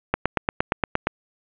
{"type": "click train", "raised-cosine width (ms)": 0.5, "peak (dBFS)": -4, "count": 9, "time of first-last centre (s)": [0.14, 1.07], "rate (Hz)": 8.6, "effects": ["resampled to 8000 Hz", "7-bit"]}